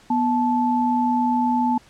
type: tone pair together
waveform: sine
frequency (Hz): 244.9 / 872.7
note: B3 / A5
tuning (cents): -14 / -14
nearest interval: octave + minor seventh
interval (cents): 2200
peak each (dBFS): -20 / -20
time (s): 0.1-1.78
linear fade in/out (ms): 5
effects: pink hiss -52 dBFS RMS until 1.89 s + low-pass 8000 Hz 12 dB/octave